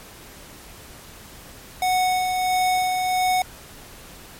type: tone with tremolo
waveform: square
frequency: 738 Hz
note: F#5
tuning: 5 cents flat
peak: -18 dBFS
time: 1.82-3.42 s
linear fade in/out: 2 ms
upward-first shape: sine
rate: 1.5 Hz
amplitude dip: 35%
effects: pink hiss -43 dBFS RMS until 4.39 s + MP3 64 kbps